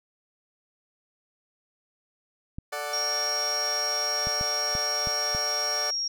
clicks, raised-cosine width 5 ms, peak -23 dBFS, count 6, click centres 2.585 / 4.271 / 4.411 / 4.752 / 5.072 / 5.349 s
20% pulse chord, D major, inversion second, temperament equal, 440 / 587.3 / 740 Hz, A4 / D5 / F#5, 0 / 0 / 0 cents, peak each -34 / -28 / -30 dBFS, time 2.72-5.91 s, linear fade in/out 10 ms
sine tone, 5588 Hz, F8, in tune, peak -26 dBFS, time 2.93-6.08 s, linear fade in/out 5 ms
effects none

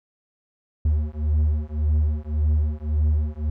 triangle beating tone pair, 75 / 76.8 Hz, D2 / D#2, +37 / -22 cents, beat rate 1.8 Hz, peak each -20 dBFS, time 0.85-3.5 s, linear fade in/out 5 ms, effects none

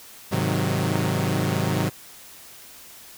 sawtooth chord, Ab dominant seventh, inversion none, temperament equal with one note detuned, 102.93 / 130.81 / 155.56 / 185 Hz, Ab2 / C3 / Eb3 / Gb3, -15 / 0 / 0 / 0 cents, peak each -23 dBFS, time 0.31-1.9 s, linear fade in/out 20 ms, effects white hiss -45 dBFS RMS until 3.17 s

